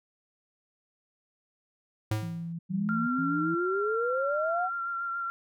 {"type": "tone with exponential decay", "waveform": "square", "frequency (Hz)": 107.9, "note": "A2", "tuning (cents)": -33, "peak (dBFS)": -25, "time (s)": [2.11, 2.53], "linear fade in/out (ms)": 5, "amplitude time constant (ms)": 90}
{"type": "tone bursts", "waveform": "sine", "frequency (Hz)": 167.8, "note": "E3", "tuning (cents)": 31, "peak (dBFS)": -33, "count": 3, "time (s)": [2.22, 3.55], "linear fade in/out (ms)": 10, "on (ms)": 370, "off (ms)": 110}
{"type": "exponential sweep", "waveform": "sine", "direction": "up", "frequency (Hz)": [185, 758], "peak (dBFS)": -27, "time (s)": [2.69, 4.7], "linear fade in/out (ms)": 50}
{"type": "tone with vibrato", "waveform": "sine", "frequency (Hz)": 1376, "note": "F6", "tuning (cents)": -26, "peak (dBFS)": -30, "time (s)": [2.89, 5.3], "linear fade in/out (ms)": 0, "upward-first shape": "sine", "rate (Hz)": 7.1, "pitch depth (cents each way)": 21}
{"effects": []}